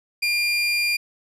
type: tone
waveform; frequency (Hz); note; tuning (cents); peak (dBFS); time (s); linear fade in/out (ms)
30% pulse; 2400; D7; +37; -17; 0.22-0.97; 10
effects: low-pass 11000 Hz 12 dB/octave